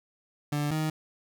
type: tone pair in turn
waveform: 30% pulse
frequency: 146.83 / 155.87 Hz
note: D3 / D#3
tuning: 0 / +3 cents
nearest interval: minor second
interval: 103 cents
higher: second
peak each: -24 dBFS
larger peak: neither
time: 0.52-0.71 / 0.71-0.9 s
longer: neither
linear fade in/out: 5 ms
effects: none